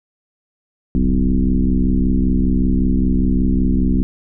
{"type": "tone with frequency modulation", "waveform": "sine", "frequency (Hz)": 118.5, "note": "A#2", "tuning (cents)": 29, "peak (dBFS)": -12, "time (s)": [0.95, 4.03], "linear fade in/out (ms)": 0, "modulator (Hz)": 65.2, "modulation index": 2.6, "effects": []}